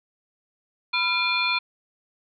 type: tone cluster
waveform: sine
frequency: 993 / 1371 / 2407 / 3493 / 4217 Hz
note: B5 / F6 / D7 / A7 / C8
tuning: +9 / -32 / +42 / -13 / +13 cents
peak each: -29 / -31 / -23 / -30 / -29 dBFS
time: 0.93-1.59 s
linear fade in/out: 10 ms
effects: none